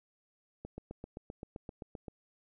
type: click train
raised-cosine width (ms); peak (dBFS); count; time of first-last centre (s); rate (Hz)
2; -29; 12; 0.65-2.082; 7.68
effects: none